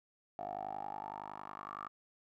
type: tone with band-pass filter sweep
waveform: 10% pulse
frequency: 50.8 Hz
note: G#1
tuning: 38 cents flat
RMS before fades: -44 dBFS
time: 0.39-1.88 s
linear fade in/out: 0 ms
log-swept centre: 690 to 1200 Hz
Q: 8.3
effects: none